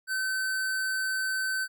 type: tone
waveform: square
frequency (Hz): 1532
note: G6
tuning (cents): -40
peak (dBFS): -28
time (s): 0.07-1.68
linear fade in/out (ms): 50
effects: none

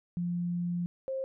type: tone pair in turn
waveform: sine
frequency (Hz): 174.61 / 531.2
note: F3 / C5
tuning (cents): 0 / +26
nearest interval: octave + perfect fifth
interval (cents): 1926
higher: second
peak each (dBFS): -29 / -31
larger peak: first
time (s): 0.17-0.86 / 1.08-1.24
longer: first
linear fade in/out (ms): 0
effects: none

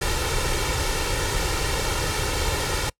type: noise with comb filter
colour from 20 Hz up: pink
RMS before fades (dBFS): -24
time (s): 0.01-2.9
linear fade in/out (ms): 10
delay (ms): 2.2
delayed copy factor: +0.7
effects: noise-tail reverb RT60 0.1 s tail -24 dB re dry + low-pass 10000 Hz 12 dB/octave

